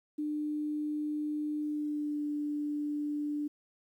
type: tone with pitch glide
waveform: sine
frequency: 300 to 295 Hz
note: D4 to D4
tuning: +37 to +8 cents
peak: -31 dBFS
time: 0.18-3.48 s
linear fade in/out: 10 ms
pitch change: -29 cents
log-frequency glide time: 1.61-2.25 s
effects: 11-bit